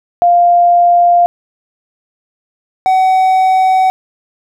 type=tone pair in turn; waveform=sine / triangle; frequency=698.5 / 753.2 Hz; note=F5 / F#5; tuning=0 / +31 cents; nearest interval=minor second; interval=131 cents; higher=second; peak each=-5 dBFS; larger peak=neither; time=0.22-1.26 / 2.86-3.9 s; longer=neither; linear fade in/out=0 ms; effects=none